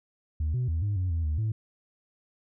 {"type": "tone with pitch steps", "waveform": "sine", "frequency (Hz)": [77.2, 125.2, 81.1, 102.4, 91.7, 82.4, 76.5, 109.5], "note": ["D#2", "B2", "E2", "G#2", "F#2", "E2", "D#2", "A2"], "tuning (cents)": [-13, 24, -28, -24, -15, 0, -29, -8], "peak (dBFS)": -23, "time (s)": [0.4, 1.52], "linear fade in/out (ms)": 5, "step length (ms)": 140, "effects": ["tanh soft clip ceiling -23 dBFS"]}